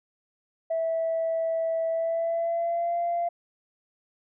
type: tone with pitch glide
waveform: sine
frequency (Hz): 655 to 688.8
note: E5 to F5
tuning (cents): -11 to -24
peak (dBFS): -23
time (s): 0.7-3.29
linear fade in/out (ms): 10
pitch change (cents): +87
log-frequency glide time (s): 1.89-2.97
effects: tanh soft clip ceiling -20 dBFS